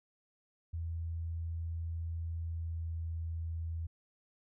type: tone with pitch glide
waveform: sine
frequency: 82.9 to 82.33 Hz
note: E2 to E2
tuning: +10 to -2 cents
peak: -35 dBFS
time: 0.73-3.87 s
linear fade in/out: 10 ms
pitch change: -12 cents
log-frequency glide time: 2.42-2.91 s
effects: none

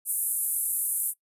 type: band-pass noise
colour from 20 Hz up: white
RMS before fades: -28 dBFS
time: 0.05-1.14 s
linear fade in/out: 50 ms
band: 9000 to 13000 Hz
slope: 48 dB/octave
effects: noise-tail reverb RT60 0.1 s tail -21 dB re dry + resampled to 32000 Hz

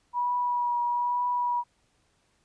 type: tone with vibrato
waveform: sine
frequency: 970 Hz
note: B5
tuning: 31 cents flat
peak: -24 dBFS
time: 0.13-1.64 s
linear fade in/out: 50 ms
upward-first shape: triangle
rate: 1.1 Hz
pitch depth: 20 cents each way
effects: pink hiss -69 dBFS RMS until 2.44 s + resampled to 22050 Hz

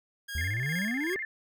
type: tone with tremolo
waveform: sawtooth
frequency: 1632 Hz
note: G#6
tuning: 31 cents flat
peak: -31 dBFS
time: 0.28-1.15 s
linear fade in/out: 10 ms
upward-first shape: sine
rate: 2.5 Hz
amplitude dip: 75%
type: exponential sweep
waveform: triangle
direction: up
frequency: 73.42 to 398 Hz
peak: -28 dBFS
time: 0.35-1.16 s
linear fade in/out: 0 ms
type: tone with vibrato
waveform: sine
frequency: 1927 Hz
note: B6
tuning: 43 cents flat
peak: -32 dBFS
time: 0.38-1.25 s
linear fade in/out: 2 ms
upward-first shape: square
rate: 16 Hz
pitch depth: 150 cents each way
effects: none

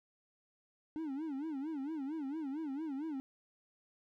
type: tone with vibrato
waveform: triangle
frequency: 293.7 Hz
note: D4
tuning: in tune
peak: -35 dBFS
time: 0.96-3.2 s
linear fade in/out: 0 ms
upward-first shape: sine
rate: 4.4 Hz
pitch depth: 180 cents each way
effects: none

